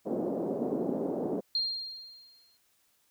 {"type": "band-pass noise", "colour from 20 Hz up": "pink", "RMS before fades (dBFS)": -32, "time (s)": [0.05, 1.41], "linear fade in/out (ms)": 20, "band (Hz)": [220, 580], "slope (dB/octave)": 24}
{"type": "tone with exponential decay", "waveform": "sine", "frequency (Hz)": 4206, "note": "C8", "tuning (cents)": 8, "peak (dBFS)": -25, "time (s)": [1.55, 2.57], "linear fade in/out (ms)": 2, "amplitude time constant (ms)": 220}
{"effects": ["white hiss -70 dBFS RMS until 3.1 s"]}